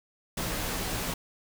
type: noise with comb filter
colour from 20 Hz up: pink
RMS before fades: -32 dBFS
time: 0.37-1.14 s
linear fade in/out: 5 ms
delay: 14 ms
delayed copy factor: -0.5
effects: none